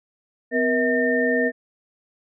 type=tone cluster; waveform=sine; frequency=254 / 474.7 / 645 / 1812 Hz; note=B3 / A#4 / E5 / A#6; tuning=+49 / +31 / -38 / -50 cents; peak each=-23 / -22 / -26 / -23 dBFS; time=0.51-1.52 s; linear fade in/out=50 ms; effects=none